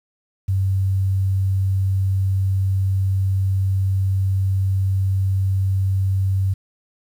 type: tone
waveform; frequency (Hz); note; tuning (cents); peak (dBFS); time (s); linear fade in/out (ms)
sine; 96; G2; -36; -16; 0.48-6.54; 10
effects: 8-bit